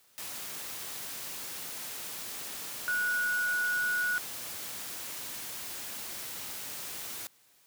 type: tone in noise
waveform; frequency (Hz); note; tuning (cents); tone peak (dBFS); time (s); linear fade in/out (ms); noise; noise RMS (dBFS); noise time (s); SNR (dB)
sine; 1463; F#6; -20; -27; 2.88-4.18; 0; white; -40; 0.18-7.27; +10
effects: white hiss -64 dBFS RMS until 7.66 s + high-pass 80 Hz 12 dB/octave